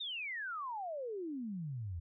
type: exponential sweep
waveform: sine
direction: down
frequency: 3771 to 79.4 Hz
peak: -38 dBFS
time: 0-2 s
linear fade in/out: 10 ms
effects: none